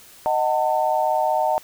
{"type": "chord", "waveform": "sine", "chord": "D# diminished", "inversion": "none", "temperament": "just", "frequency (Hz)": [622.3, 746.7, 896], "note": ["D#5", "F#5", "A5"], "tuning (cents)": [0, 16, 31], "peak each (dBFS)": -22, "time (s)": [0.26, 1.58], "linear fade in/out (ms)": 0, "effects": ["white hiss -47 dBFS RMS until 1.63 s"]}